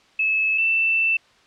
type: tone pair in turn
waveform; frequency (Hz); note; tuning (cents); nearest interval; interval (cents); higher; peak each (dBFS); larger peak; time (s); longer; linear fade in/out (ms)
sine; 2600 / 2664; E7 / E7; -24 / +18; unison; 42; second; -17 / -16; second; 0.19-0.58 / 0.58-1.17; second; 5
effects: white hiss -55 dBFS RMS until 1.46 s + low-pass 4000 Hz 12 dB/octave